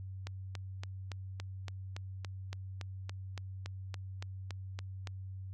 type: click train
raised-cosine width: 0.2 ms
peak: -25 dBFS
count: 18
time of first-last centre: 0.27-5.072 s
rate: 3.54 Hz
effects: added 95 Hz sine -41 dBFS peak until 5.53 s